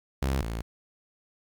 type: tone pair in turn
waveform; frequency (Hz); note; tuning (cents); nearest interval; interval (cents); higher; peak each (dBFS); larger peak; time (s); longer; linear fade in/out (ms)
sawtooth; 67.1 / 56.53; C2 / A1; +44 / +48; minor third; 296; first; -21 / -27; first; 0.22-0.42 / 0.42-0.62; neither; 5
effects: 10-bit